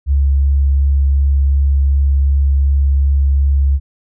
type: tone with vibrato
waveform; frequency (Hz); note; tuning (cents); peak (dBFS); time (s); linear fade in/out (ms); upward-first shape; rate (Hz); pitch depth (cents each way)
sine; 69.3; C#2; 0; -9; 0.06-3.8; 50; triangle; 2.7; 10
effects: none